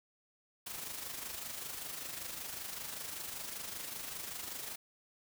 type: noise with amplitude modulation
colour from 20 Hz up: white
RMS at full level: -41 dBFS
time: 0.66-4.76 s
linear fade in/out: 10 ms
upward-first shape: sine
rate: 25.2 Hz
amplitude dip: 50%
effects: none